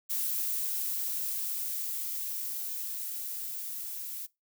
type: noise with level ramp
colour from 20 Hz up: violet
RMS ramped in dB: -31 to -39 dBFS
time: 0.09-4.27 s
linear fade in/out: 20 ms
effects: noise-tail reverb RT60 0.2 s tail -21 dB re dry